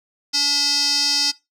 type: tone with band-pass filter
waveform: square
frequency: 286.2 Hz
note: D4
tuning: 45 cents flat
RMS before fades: -19 dBFS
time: 0.33-1.32 s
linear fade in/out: 20 ms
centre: 5100 Hz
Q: 7.4
effects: noise-tail reverb RT60 0.2 s tail -19 dB re dry